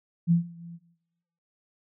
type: tone with ADSR envelope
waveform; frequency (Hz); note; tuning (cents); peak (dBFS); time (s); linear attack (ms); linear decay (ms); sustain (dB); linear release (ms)
sine; 170; F3; -46; -16; 0.27-0.79; 41; 120; -23; 41
effects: noise-tail reverb RT60 0.9 s tail -17 dB re dry